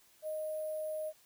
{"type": "tone with sample-and-hold", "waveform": "sine", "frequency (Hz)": 620, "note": "D#5", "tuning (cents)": -6, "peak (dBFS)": -35, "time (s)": [0.22, 1.13], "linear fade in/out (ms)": 50, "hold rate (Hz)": 11025, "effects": ["white hiss -65 dBFS RMS until 1.25 s"]}